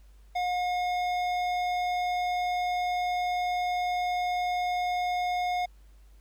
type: tone with hard clipping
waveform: sine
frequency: 719 Hz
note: F#5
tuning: 50 cents flat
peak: -28 dBFS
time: 0.35-5.66 s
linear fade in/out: 10 ms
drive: 12 dB
effects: added 50 Hz sine -51 dBFS peak until 6.2 s + pink hiss -67 dBFS RMS until 6.2 s